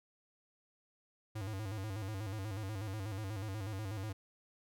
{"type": "tone with vibrato", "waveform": "square", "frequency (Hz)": 102.1, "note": "G#2", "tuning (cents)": -29, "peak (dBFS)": -39, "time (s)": [1.35, 4.13], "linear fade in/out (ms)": 10, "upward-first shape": "square", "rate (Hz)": 8.2, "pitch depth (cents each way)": 110, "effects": []}